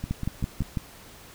two click trains, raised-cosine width 5 ms, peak -14 / -18 dBFS, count 5 / 4, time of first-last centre 0.11-0.772 / 0.04-0.62 s, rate 6.04 / 5.17 Hz, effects pink hiss -48 dBFS RMS until 1.34 s

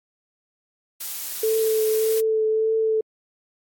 blue noise, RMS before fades -30 dBFS, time 1-2.21 s, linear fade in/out 10 ms
sine tone with vibrato, 440 Hz, A4, in tune, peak -18 dBFS, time 1.43-3.01 s, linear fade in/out 5 ms, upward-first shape triangle, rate 1.7 Hz, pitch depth 19 cents each way
effects AAC 64 kbps

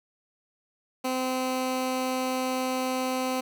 15% pulse tone, 257.7 Hz, C4, 26 cents flat, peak -20 dBFS, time 1.04-3.41 s, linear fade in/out 10 ms, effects none

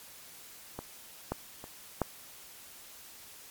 clicks, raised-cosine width 1 ms, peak -23 / -17 / -29 / -13 dBFS, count 4, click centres 0.79 / 1.32 / 1.641 / 2.017 s, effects white hiss -51 dBFS RMS until 3.5 s + MP3 96 kbps

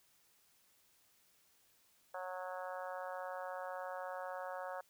harmonic tone, 183.6 Hz, F#3, 13 cents flat, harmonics 3 / 4 / 5 / 6 / 7 / 8 / 9, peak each -45 / -47 / -49 / -51 / -52 / -53 / -54 dBFS, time 2.14-4.81 s, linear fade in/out 5 ms, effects white hiss -71 dBFS RMS until 4.89 s

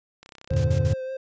click train, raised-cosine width 0.2 ms, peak -27 dBFS, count 14, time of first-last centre 0.23-0.629 s, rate 32.6 Hz
triangle tone with vibrato, 523.3 Hz, C5, in tune, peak -27 dBFS, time 0.5-1.17 s, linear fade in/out 5 ms, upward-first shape triangle, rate 5.2 Hz, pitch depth 24 cents each way
triangle chord, E half-diminished seventh, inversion none, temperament equal with one note detuned, 82.41 / 96.71 / 116.54 / 146.83 Hz, E2 / G2 / Bb2 / D3, 0 / -23 / 0 / 0 cents, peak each -23 dBFS, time 0.51-0.94 s, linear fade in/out 5 ms
white noise bursts, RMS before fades -39 dBFS, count 3, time 0.56-0.931 s, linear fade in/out 5 ms, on 85 ms, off 58 ms
effects resampled to 16000 Hz

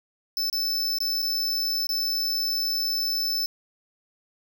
square tone with dropouts, 5274 Hz, E8, in tune, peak -24 dBFS, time 0.37-3.46 s, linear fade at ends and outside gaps 1 ms, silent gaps 0.499-0.528 / 0.985-1.004 / 1.22-1.226 / 1.869-1.891 s, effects 9-bit

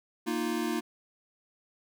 square chord, Bb suspended fourth, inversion none, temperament equal, 233.1 / 311.1 / 349.2 Hz, Bb3 / Eb4 / F4, 0 / 0 / 0 cents, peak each -34 dBFS, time 0.26-0.81 s, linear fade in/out 20 ms, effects none

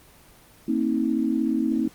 sine tone cluster, 229.3 / 266 / 318.9 Hz, A#3 / C4 / D#4, -28 / +29 / +43 cents, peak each -25 dBFS, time 0.68-1.88 s, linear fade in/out 5 ms, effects pink hiss -52 dBFS RMS until 1.94 s + Opus 24 kbps

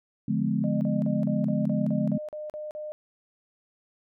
sine chord, D diminished seventh, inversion none, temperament just, 146.83 / 176.2 / 211.4 / 253.7 Hz, D3 / F3 / Ab3 / Cb4, 0 / +16 / +31 / +47 cents, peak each -30 / -30 / -26 / -30 dBFS, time 0.28-2.18 s, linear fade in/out 5 ms
sine tone bursts, 607 Hz, D#5, 43 cents flat, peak -33 dBFS, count 11, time 0.64-2.92 s, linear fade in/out 0 ms, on 170 ms, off 41 ms
effects none

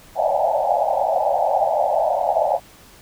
pink band-pass noise, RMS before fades -19 dBFS, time 0.15-2.6 s, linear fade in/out 50 ms, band 560 to 860 Hz, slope 96 dB/octave, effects pink hiss -47 dBFS RMS until 3.01 s

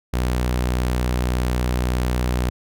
sawtooth tone, 61.74 Hz, B1, in tune, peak -15 dBFS, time 0.13-2.5 s, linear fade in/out 10 ms, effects none

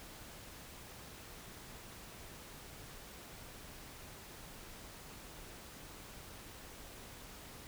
silence, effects pink hiss -52 dBFS RMS until 7.67 s

